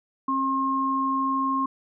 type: tone pair together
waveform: sine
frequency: 268.7 / 1070.8 Hz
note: C4 / C6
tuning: +46 / +40 cents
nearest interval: 2 octaves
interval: 2394 cents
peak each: -27 / -23 dBFS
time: 0.28-1.66 s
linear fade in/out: 5 ms
effects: none